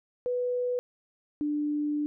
sine tone pair in turn, 493.9 / 296.1 Hz, B4 / D4, 0 / +14 cents, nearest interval major sixth, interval 886 cents, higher first, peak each -26 dBFS, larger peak neither, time 0.26-0.79 / 1.41-2.06 s, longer second, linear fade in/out 0 ms, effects none

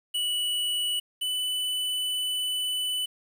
square tone pair in turn, 2947 / 2992 Hz, F#7 / F#7, -8 / +19 cents, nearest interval unison, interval 27 cents, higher second, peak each -26 / -27 dBFS, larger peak first, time 0.14-1 / 1.21-3.06 s, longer second, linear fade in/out 10 ms, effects 9-bit

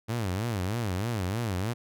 sawtooth tone with vibrato, 103.83 Hz, G#2, in tune, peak -24 dBFS, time 0.08-1.74 s, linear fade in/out 20 ms, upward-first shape sine, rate 3.2 Hz, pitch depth 260 cents each way, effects none

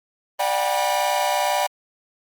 45% pulse tone cluster, 591 / 734 / 796 / 970 Hz, D5 / F#5 / G5 / B5, +11 / -14 / +26 / -31 cents, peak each -25 dBFS, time 0.39-1.67 s, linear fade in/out 10 ms, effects Opus 32 kbps

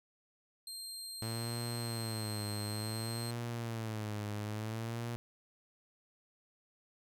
25% pulse tone, 4186 Hz, C8, in tune, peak -38 dBFS, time 0.67-3.31 s, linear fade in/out 2 ms
sawtooth tone with vibrato, 111.2 Hz, A2, 19 cents sharp, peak -33 dBFS, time 1.22-5.16 s, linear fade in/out 0 ms, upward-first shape sine, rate 0.57 Hz, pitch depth 110 cents each way
effects none

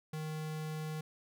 square tone, 155.56 Hz, D#3, in tune, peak -38 dBFS, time 0.13-1.01 s, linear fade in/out 5 ms, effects none

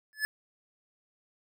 square tone with exponential growth, 1725 Hz, A6, 35 cents flat, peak -24 dBFS, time 0.13-0.25 s, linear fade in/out 0 ms, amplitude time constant 26 ms, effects none

